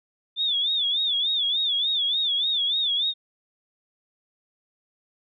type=tone with vibrato; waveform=sine; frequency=3520 Hz; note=A7; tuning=in tune; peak=-21 dBFS; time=0.36-3.14 s; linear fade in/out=50 ms; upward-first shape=sine; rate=3.4 Hz; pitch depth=120 cents each way; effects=none